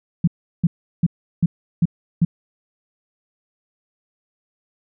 sine tone bursts, 169.4 Hz, E3, 48 cents sharp, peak -11 dBFS, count 6, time 0.24-2.25 s, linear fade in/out 5 ms, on 35 ms, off 360 ms, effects none

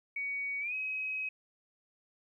sine tone with pitch glide, 2250 to 2540 Hz, C#7 to D#7, +25 to +35 cents, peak -33 dBFS, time 0.16-1.29 s, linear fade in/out 5 ms, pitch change +210 cents, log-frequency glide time 0.6-0.74 s, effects 12-bit

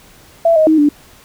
sine tone with pitch steps, 667 / 627 / 314.8 / 293.2 Hz, E5 / D#5 / D#4 / D4, +20 / +13 / +20 / -3 cents, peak -7 dBFS, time 0.45-0.89 s, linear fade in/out 5 ms, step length 110 ms, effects pink hiss -44 dBFS RMS until 1.24 s

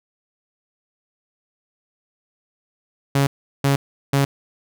sawtooth tone bursts, 138.9 Hz, C#3, 4 cents sharp, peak -11 dBFS, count 3, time 3.15-4.25 s, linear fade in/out 5 ms, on 120 ms, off 370 ms, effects none

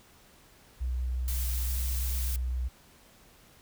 sine tone with vibrato, 62.5 Hz, B1, 21 cents sharp, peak -28 dBFS, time 0.8-2.69 s, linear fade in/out 20 ms, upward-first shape triangle, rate 5.8 Hz, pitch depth 10 cents each way
blue noise, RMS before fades -37 dBFS, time 1.28-2.36 s, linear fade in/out 0 ms
effects pink hiss -58 dBFS RMS until 3.61 s

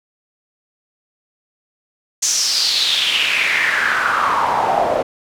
pink noise with band-pass filter sweep, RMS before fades -17 dBFS, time 2.22-5.03 s, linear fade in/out 10 ms, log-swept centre 6500 to 600 Hz, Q 5.2, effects none

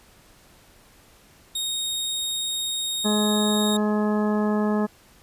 sawtooth tone, 3729 Hz, A#7, in tune, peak -22 dBFS, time 1.55-3.77 s, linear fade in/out 5 ms
harmonic tone, 210.9 Hz, G#3, 27 cents sharp, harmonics 1 / 2 / 3 / 4 / 5 / 6 / 8, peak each -21 / -27 / -31 / -33 / -35 / -37 / -39 dBFS, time 3.04-4.87 s, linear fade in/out 20 ms
effects pink hiss -54 dBFS RMS until 5.22 s + resampled to 32000 Hz

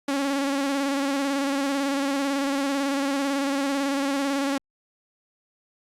sawtooth tone with vibrato, 277.2 Hz, C#4, in tune, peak -19 dBFS, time 0.08-4.58 s, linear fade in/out 5 ms, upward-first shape square, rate 18 Hz, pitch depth 34 cents each way, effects low-pass 10000 Hz 12 dB/octave + Opus 48 kbps

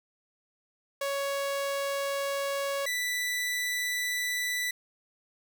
sawtooth tone pair in turn, 557 / 1976.9 Hz, C#5 / B6, +8 / +1 cents, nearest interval octave + minor seventh, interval 2193 cents, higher second, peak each -25 dBFS, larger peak neither, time 1.01-2.86 / 2.86-4.71 s, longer neither, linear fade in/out 5 ms, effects none

